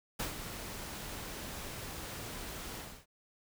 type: noise with ADSR envelope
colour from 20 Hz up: pink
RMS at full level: -35 dBFS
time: 0.19-3.06 s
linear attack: 11 ms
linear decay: 120 ms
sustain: -8 dB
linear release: 300 ms
effects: none